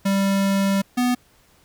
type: tone pair in turn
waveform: square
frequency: 196.2 / 247.2 Hz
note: G3 / B3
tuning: +2 / +2 cents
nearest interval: major third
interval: 400 cents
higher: second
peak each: -18 dBFS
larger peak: neither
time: 0.05-0.82 / 0.97-1.15 s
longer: first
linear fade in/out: 10 ms
effects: pink hiss -57 dBFS RMS until 1.64 s